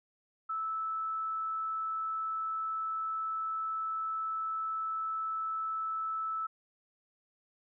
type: tone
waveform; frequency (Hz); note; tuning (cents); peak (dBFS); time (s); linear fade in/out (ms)
sine; 1311; E6; -10; -32; 0.49-6.47; 10
effects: none